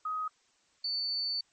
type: tone pair in turn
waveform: sine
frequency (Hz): 1258 / 4500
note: D#6 / C#8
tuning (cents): +19 / +25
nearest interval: octave + minor seventh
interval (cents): 2206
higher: second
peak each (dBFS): -31 / -30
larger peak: second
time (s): 0.05-0.28 / 0.84-1.41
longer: second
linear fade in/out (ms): 5
effects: white hiss -69 dBFS RMS until 1.52 s + MP3 32 kbps